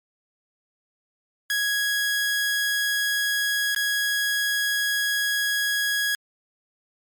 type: tone with dropouts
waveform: sawtooth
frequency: 1661.2 Hz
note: G#6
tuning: in tune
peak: -18 dBFS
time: 1.5-6.15 s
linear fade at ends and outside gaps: 1 ms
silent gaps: 3.748-3.762 s
effects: MP3 96 kbps